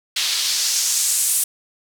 white noise with band-pass filter sweep, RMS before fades -20 dBFS, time 0.16-1.44 s, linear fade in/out 5 ms, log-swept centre 3600 to 10000 Hz, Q 1.7, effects none

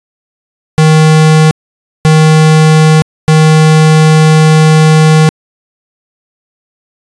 square tone bursts at uneven times, 156.6 Hz, D#3, 11 cents sharp, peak -3 dBFS, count 3, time 0.78-1.51 / 2.05-3.02 / 3.28-5.29 s, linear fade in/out 0 ms, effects resampled to 22050 Hz

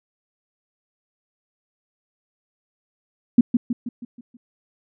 sine tone with echo, 239.8 Hz, A#3, 49 cents sharp, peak -7 dBFS, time 3.38-3.41 s, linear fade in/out 5 ms, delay 160 ms, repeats 6, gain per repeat -6 dB, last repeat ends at 4.37 s, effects none

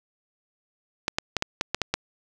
clicks, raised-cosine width 0.2 ms, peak -6 dBFS, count 8, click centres 1.081 / 1.185 / 1.367 / 1.424 / 1.611 / 1.746 / 1.817 / 1.94 s, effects none

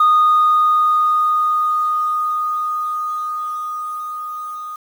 sine tone with level ramp, 1234 Hz, D#6, 15 cents flat, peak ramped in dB -7 to -26 dBFS, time 0-4.76 s, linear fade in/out 5 ms, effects tanh soft clip ceiling -7 dBFS + 7-bit

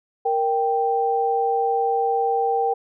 sine tone pair together, 466.2 / 784 Hz, A#4 / G5, 0 / 0 cents, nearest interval major sixth, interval 900 cents, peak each -22 / -20 dBFS, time 0.25-2.74 s, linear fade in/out 10 ms, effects none

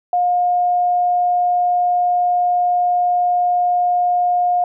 sine tone, 713 Hz, F5, 36 cents sharp, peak -13 dBFS, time 0.13-4.64 s, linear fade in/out 2 ms, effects none

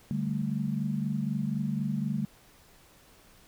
sine chord, D suspended fourth, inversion none, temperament equal, 146.83 / 196 / 220 Hz, D3 / G3 / A3, 0 / 0 / 0 cents, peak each -32 / -32 / -32 dBFS, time 0.11-2.25 s, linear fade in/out 0 ms, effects pink hiss -58 dBFS RMS until 3.47 s

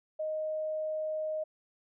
sine tone, 622.3 Hz, D#5, in tune, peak -31 dBFS, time 0.19-1.44 s, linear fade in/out 10 ms, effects none

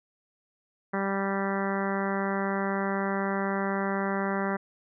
harmonic tone, 196 Hz, G3, in tune, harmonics 1 / 2 / 3 / 4 / 5 / 6 / 7 / 8 / 9 / 10, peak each -30 / -33 / -35 / -36 / -37 / -38 / -38 / -39 / -40 / -40 dBFS, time 0.93-4.57 s, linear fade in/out 10 ms, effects none

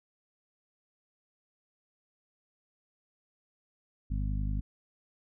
harmonic tone, 50.8 Hz, G#1, 38 cents flat, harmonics 1 / 2 / 3 / 4 / 5, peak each -30 / -36 / -40 / -42 / -44 dBFS, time 4.1-4.61 s, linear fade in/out 10 ms, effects none

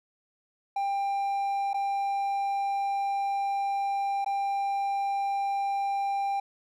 triangle tone with dropouts, 794 Hz, G5, 22 cents sharp, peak -24 dBFS, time 0.76-6.4 s, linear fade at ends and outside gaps 5 ms, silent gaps 1.733-1.742 / 4.246-4.261 s, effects none

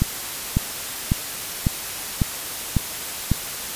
click train, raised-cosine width 5 ms, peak -5 dBFS, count 7, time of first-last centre 0.02-3.317 s, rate 1.82 Hz, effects white hiss -30 dBFS RMS until 3.75 s + resampled to 32000 Hz

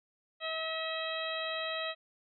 harmonic tone, 643 Hz, E5, 43 cents flat, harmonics 1 / 2 / 3 / 4 / 5 / 6, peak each -38 / -41 / -41 / -42 / -42 / -41 dBFS, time 0.4-1.95 s, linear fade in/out 50 ms, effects none

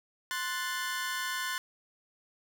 sawtooth chord, F# diminished, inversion second, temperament equal, 1046.5 / 1480 / 1760 Hz, C6 / F#6 / A6, 0 / 0 / 0 cents, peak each -33 dBFS, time 0.31-1.58 s, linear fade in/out 0 ms, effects none

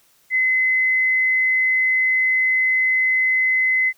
sine tone, 2040 Hz, C7, 44 cents flat, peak -15 dBFS, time 0.3-3.93 s, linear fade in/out 50 ms, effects white hiss -58 dBFS RMS until 3.97 s

